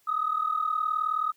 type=tone pair together; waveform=sine; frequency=1235 / 1274.1 Hz; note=D#6 / D#6; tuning=-13 / +41 cents; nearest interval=minor second; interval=54 cents; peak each=-27 / -27 dBFS; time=0.07-1.32 s; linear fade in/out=10 ms; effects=tanh soft clip ceiling -17 dBFS + white hiss -66 dBFS RMS until 1.36 s